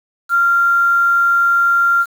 sine tone with quantisation, 1386 Hz, F6, 14 cents flat, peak -10 dBFS, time 0.29-2.06 s, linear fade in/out 50 ms, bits 6, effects none

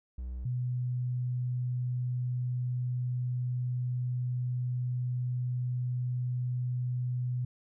triangle / sine tone pair in turn, 62.2 / 124.4 Hz, B1 / B2, +13 / +13 cents, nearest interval octave, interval 1200 cents, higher second, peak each -33 / -29 dBFS, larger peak second, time 0.18-0.45 / 0.45-7.45 s, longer second, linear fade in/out 5 ms, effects none

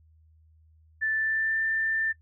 sine tone with pitch glide, 1760 to 1783.5 Hz, A6 to A6, 0 to +23 cents, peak -24 dBFS, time 1.01-2.13 s, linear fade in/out 20 ms, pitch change +23 cents, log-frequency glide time 1.14-1.6 s, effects noise-tail reverb RT60 0.1 s tail -24 dB re dry + added 79 Hz sine -56 dBFS peak until 2.21 s

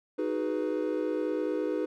triangle chord, G# minor seventh, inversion second, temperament equal with one note detuned, 311.1 / 370 / 419.4 / 493.9 Hz, D#4 / F#4 / G#4 / B4, 0 / 0 / +17 / 0 cents, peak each -30 / -33 / -32 / -31 dBFS, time 0.18-1.86 s, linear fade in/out 10 ms, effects none

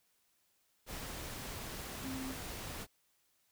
sine tone in noise, 263.2 Hz, C4, 10 cents sharp, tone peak -40 dBFS, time 2.01-2.36 s, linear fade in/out 50 ms, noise pink, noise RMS -44 dBFS, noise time 0.86-2.87 s, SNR +1 dB, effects white hiss -75 dBFS RMS until 3.51 s

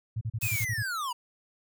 sine tone bursts, 111.6 Hz, A2, 25 cents sharp, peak -28 dBFS, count 8, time 0.16-0.828 s, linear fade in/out 10 ms, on 52 ms, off 36 ms
blue noise, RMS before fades -34 dBFS, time 0.41-0.65 s, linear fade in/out 10 ms
square linear sweep, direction down, 2600 to 934 Hz, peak -31 dBFS, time 0.42-1.13 s, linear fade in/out 10 ms
effects none

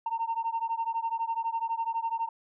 sine beating tone pair, 908 / 920 Hz, A#5 / A#5, -46 / -23 cents, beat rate 12 Hz, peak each -30 dBFS, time 0.06-2.29 s, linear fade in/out 5 ms, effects tanh soft clip ceiling -23 dBFS

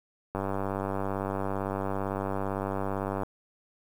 click train, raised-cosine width 1 ms, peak -17 dBFS, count 283, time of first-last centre 0.35-3.233 s, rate 97.8 Hz, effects 8-bit

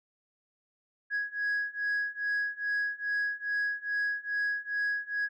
sine beating tone pair, 1661.2 / 1663.6 Hz, G#6 / G#6, 0 / +2 cents, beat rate 2.4 Hz, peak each -31 / -30 dBFS, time 1.1-5.29 s, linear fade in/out 50 ms, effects tanh soft clip ceiling -25 dBFS

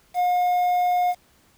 triangle tone with quantisation, 717 Hz, F5, 45 cents sharp, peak -16 dBFS, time 0.14-1.15 s, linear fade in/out 50 ms, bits 7, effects pink hiss -59 dBFS RMS until 1.57 s

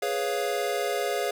square chord, C# dominant seventh, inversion second, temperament equal, 415.3 / 493.9 / 554.4 / 698.5 Hz, G#4 / B4 / C#5 / E#5, 0 / 0 / 0 / 0 cents, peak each -31 / -34 / -32 / -32 dBFS, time 0.02-1.31 s, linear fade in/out 5 ms, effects none

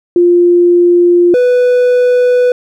sine / triangle tone pair in turn, 350 / 495 Hz, F4 / B4, +4 / +4 cents, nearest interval tritone, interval 600 cents, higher second, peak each -4 dBFS, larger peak neither, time 0.16-1.34 / 1.34-2.52 s, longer neither, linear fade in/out 2 ms, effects none

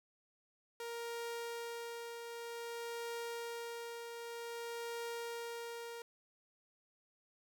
sawtooth tone with tremolo, 468 Hz, A#4, 7 cents sharp, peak -36 dBFS, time 0.8-6.02 s, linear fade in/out 2 ms, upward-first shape triangle, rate 0.53 Hz, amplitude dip 45%, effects none

